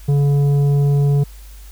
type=tone with tanh clipping; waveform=sine; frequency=142.4 Hz; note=C#3; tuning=47 cents sharp; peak=-13 dBFS; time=0.08-1.24 s; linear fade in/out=10 ms; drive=8 dB; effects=added 50 Hz sine -35 dBFS peak until 1.71 s + white hiss -47 dBFS RMS until 1.71 s